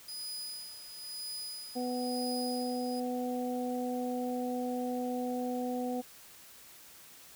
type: tone with tremolo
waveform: sawtooth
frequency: 4970 Hz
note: D#8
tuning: 3 cents flat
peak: -35 dBFS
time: 0.08-3 s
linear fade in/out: 5 ms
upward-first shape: sine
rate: 1 Hz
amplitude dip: 65%
type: harmonic tone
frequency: 248.6 Hz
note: B3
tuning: 12 cents sharp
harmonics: 1 / 2 / 3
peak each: -34 / -37 / -39 dBFS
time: 1.75-6.02 s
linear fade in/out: 20 ms
effects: white hiss -54 dBFS RMS until 7.35 s